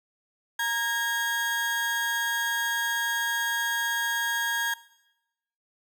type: tone pair together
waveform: 35% pulse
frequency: 932.3 / 1635.5 Hz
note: A#5 / G#6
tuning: 0 / -27 cents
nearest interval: minor seventh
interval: 973 cents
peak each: -30 / -25 dBFS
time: 0.59-4.74 s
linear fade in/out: 5 ms
effects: noise-tail reverb RT60 0.9 s tail -18 dB re dry